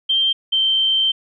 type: tone pair in turn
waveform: sine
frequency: 3154 / 3123 Hz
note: G7 / G7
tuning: +10 / -7 cents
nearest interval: unison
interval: 17 cents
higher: first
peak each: -14 dBFS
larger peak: neither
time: 0.09-0.33 / 0.52-1.12 s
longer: second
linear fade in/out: 10 ms
effects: none